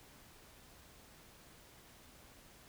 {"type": "silence", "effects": ["pink hiss -60 dBFS RMS until 2.68 s"]}